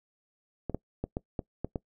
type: clicks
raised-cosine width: 2 ms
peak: -18 dBFS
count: 7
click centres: 0.697 / 0.746 / 1.04 / 1.169 / 1.392 / 1.646 / 1.758 s
effects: noise-tail reverb RT60 0.1 s tail -22 dB re dry